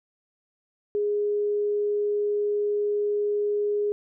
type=tone; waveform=sine; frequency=413.8 Hz; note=G#4; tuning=6 cents flat; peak=-22 dBFS; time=0.95-3.92 s; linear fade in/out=0 ms; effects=none